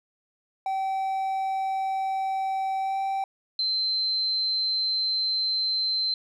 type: tone with pitch glide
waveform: triangle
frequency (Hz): 770 to 777.1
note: G5 to G5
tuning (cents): -31 to -15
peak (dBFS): -23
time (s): 0.66-3.24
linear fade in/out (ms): 2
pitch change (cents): +16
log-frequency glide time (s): 2.8-2.98
type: tone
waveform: sine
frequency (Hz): 4100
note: C8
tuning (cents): -36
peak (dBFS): -23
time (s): 3.59-6.14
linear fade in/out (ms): 2
effects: none